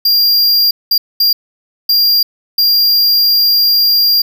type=tone bursts at uneven times; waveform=square; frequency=4782 Hz; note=D8; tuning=30 cents sharp; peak=-8 dBFS; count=5; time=0.05-0.71 / 0.91-0.98 / 1.2-1.33 / 1.89-2.23 / 2.58-4.22 s; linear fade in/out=5 ms; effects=none